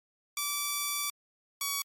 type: tone pair in turn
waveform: 5% pulse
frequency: 1159 / 1129.3 Hz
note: D6 / C#6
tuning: -23 / +32 cents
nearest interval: unison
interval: 45 cents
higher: first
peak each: -18 dBFS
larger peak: neither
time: 0.37-1.1 / 1.61-1.82 s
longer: first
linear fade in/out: 2 ms
effects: MP3 64 kbps